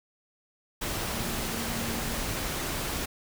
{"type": "tone in noise", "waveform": "sine", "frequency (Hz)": 230, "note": "A#3", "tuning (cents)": -23, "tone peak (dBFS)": -38, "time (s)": [1.12, 2.2], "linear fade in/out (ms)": 10, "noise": "pink", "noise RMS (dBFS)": -32, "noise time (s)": [0.81, 3.06], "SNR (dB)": -9, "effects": []}